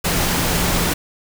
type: tone in noise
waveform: sine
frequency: 174.61 Hz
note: F3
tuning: in tune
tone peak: -26 dBFS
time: 0.04-0.94 s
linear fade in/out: 10 ms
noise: pink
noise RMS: -19 dBFS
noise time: 0.04-0.94 s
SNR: -10 dB
effects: none